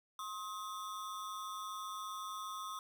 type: ring-modulated tone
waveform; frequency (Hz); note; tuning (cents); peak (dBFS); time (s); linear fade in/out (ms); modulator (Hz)
square; 1168; D6; -10; -39; 0.19-2.79; 2; 98.6
effects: 11-bit